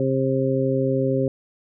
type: harmonic tone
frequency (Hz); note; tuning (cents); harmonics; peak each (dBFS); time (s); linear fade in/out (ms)
133; C3; +29; 1 / 2 / 3 / 4; -24 / -24 / -24 / -24; 0-1.28; 2
effects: none